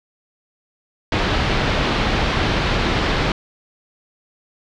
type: low-pass noise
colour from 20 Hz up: pink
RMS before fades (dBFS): -19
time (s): 1.12-3.32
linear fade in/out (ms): 2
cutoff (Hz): 4200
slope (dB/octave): 24
effects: none